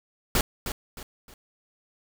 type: noise with echo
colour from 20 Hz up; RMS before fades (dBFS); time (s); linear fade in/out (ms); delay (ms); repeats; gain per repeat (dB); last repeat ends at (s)
pink; -22; 0.35-0.41; 2; 310; 3; -9; 1.34
effects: none

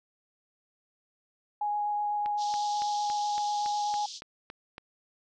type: tone with vibrato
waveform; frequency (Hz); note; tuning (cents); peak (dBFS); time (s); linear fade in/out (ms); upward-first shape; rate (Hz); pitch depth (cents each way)
sine; 830.6; G#5; 0; -27; 1.61-4.06; 5; sine; 8; 8
type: click train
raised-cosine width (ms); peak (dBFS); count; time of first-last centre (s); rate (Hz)
0.3; -25; 10; 2.26-4.781; 3.57
type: band-pass noise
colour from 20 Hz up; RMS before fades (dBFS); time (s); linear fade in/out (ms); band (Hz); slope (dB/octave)
white; -42; 2.37-4.21; 50; 3300 to 6200; 48
effects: none

